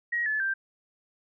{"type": "tone with pitch steps", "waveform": "sine", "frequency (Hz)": [1895, 1727.7, 1575.2], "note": ["A#6", "A6", "G6"], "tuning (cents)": [28, -32, 8], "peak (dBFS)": -25, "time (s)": [0.12, 0.54], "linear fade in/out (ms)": 10, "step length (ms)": 140, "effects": []}